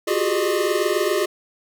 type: tone cluster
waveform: square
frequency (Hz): 352.9 / 371.8 / 399.6 / 419.7 / 608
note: F4 / F#4 / G4 / G#4 / D#5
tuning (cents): +18 / +8 / +33 / +18 / -40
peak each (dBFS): -26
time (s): 0.07-1.26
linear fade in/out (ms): 10
effects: none